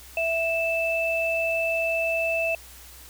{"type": "tone pair together", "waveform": "sine", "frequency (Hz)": [659.3, 2637], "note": ["E5", "E7"], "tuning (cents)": [0, 0], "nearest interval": "2 octaves", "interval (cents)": 2400, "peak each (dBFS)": -25, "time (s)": [0.17, 2.55], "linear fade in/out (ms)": 2, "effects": ["added 62 Hz sine -49 dBFS peak until 3.09 s", "white hiss -47 dBFS RMS until 3.09 s"]}